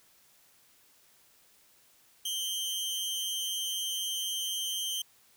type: tone pair together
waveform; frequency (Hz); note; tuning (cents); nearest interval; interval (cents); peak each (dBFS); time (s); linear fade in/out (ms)
sawtooth; 2960 / 3148; F#7 / G7; 0 / +7; minor second; 107; -36 / -29; 2.25-5.02; 5
effects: white hiss -63 dBFS RMS until 5.36 s